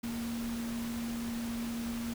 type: tone in noise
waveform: sine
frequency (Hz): 233.1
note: A#3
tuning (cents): 0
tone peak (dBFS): -34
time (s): 0.03-2.14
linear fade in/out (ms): 10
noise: pink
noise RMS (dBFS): -44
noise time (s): 0.03-2.14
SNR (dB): +7
effects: none